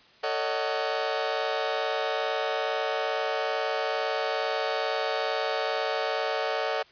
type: chord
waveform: sawtooth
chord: D# half-diminished seventh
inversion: second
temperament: just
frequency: 448 / 560 / 622.3 / 746.7 Hz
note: A4 / C#5 / D#5 / F#5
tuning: +31 / +18 / 0 / +16 cents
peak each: -28 dBFS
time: 0.23-6.83 s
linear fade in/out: 10 ms
effects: white hiss -56 dBFS RMS until 6.91 s + resampled to 11025 Hz